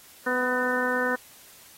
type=harmonic tone with a mistuned harmonic; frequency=250 Hz; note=B3; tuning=21 cents sharp; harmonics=1 / 2 / 3 / 4 / 5 / 6 / 7; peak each=-31 / -28 / -36 / -32 / -35 / -28 / -30 dBFS; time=0.26-1.16 s; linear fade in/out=10 ms; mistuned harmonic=7; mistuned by=+46 cents; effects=white hiss -51 dBFS RMS until 1.77 s + AAC 48 kbps